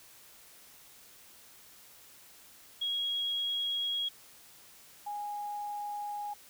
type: tone pair in turn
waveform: sine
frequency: 3303 / 825.8 Hz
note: G#7 / G#5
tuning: -10 / -10 cents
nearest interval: 2 octaves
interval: 2400 cents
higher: first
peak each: -30 / -35 dBFS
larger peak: first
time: 2.81-4.09 / 5.06-6.34 s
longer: neither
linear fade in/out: 10 ms
effects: white hiss -56 dBFS RMS until 6.49 s